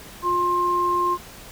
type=tone pair together; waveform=sine; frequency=353.4 / 1059 Hz; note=F4 / C6; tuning=+21 / +21 cents; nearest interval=octave + perfect fifth; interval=1900 cents; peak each=-26 / -19 dBFS; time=0.22-1.18 s; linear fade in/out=50 ms; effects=pink hiss -42 dBFS RMS until 1.51 s